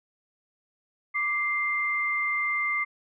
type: tone pair together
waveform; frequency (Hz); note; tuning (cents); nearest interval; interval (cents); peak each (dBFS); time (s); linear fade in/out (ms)
sine; 1174.7 / 2093; D6 / C7; 0 / 0; minor seventh; 1000; -31 / -25; 1.14-2.85; 20
effects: none